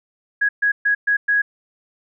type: tone bursts at uneven times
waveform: sine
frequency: 1661.2 Hz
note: G#6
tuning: in tune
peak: -14 dBFS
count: 5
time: 0.41-0.49 / 0.62-0.72 / 0.85-0.95 / 1.07-1.17 / 1.28-1.42 s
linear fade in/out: 10 ms
effects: none